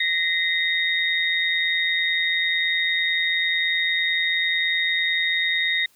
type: tone cluster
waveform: sine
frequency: 1874 / 2043 / 3716 Hz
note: A#6 / C7 / A#7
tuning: +9 / -42 / -6 cents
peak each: -24 dBFS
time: 0-5.86 s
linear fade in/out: 5 ms
effects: white hiss -59 dBFS RMS until 5.95 s